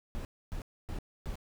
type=noise bursts; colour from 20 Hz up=brown; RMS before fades=-37 dBFS; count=4; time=0.15-1.356 s; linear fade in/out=0 ms; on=99 ms; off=270 ms; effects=none